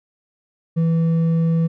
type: tone with hard clipping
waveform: sine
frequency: 164.6 Hz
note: E3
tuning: 2 cents flat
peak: -16 dBFS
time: 0.76-1.68 s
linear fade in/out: 20 ms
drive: 4 dB
effects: none